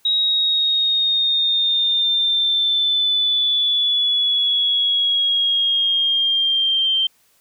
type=exponential sweep; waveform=sine; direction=down; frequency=3811 to 3136 Hz; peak=-15 dBFS; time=0.05-7.07 s; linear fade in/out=5 ms; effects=white hiss -59 dBFS RMS until 7.4 s